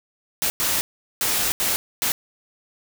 white noise bursts at uneven times, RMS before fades -22 dBFS, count 5, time 0.42-0.5 / 0.6-0.81 / 1.21-1.52 / 1.6-1.76 / 2.02-2.12 s, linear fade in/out 0 ms, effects none

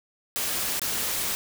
white noise with dropouts, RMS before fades -28 dBFS, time 0.36-1.35 s, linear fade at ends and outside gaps 0 ms, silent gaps 0.795-0.817 s, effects none

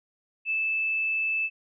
sine tone, 2628 Hz, E7, 6 cents flat, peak -24 dBFS, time 0.45-1.5 s, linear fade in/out 50 ms, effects none

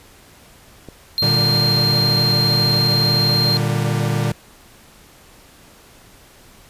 clicks, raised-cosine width 2 ms, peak -21 dBFS, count 3, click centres 0.887 / 1.533 / 2.086 s
triangle tone, 4186 Hz, C8, in tune, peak -15 dBFS, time 1.18-3.57 s, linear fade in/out 0 ms
45% pulse chord, G minor, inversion first, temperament equal with one note detuned, 116.54 / 148.8 / 196 Hz, Bb2 / D3 / G3, 0 / +23 / 0 cents, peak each -20 / -21 / -26 dBFS, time 1.22-4.32 s, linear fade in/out 5 ms
effects pink hiss -47 dBFS RMS until 6.69 s + resampled to 32000 Hz

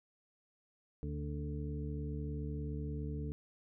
harmonic tone with a mistuned harmonic, 73.42 Hz, D2, in tune, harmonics 1 / 2 / 3 / 4 / 6, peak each -40 / -41 / -48 / -46 / -48 dBFS, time 1.03-3.32 s, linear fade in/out 0 ms, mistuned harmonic 3, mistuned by +27 cents, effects none

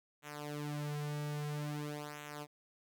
sawtooth tone with flanger, 147.9 Hz, D3, 13 cents sharp, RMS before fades -41 dBFS, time 0.22-2.47 s, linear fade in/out 50 ms, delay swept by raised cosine 0.2 to 3.9 ms, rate 0.5 Hz, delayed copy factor -0.85, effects none

